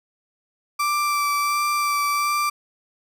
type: tone with vibrato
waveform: 35% pulse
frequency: 1170 Hz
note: D6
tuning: 7 cents flat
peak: -18 dBFS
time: 0.79-2.5 s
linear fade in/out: 10 ms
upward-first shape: sine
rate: 1.4 Hz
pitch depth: 14 cents each way
effects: none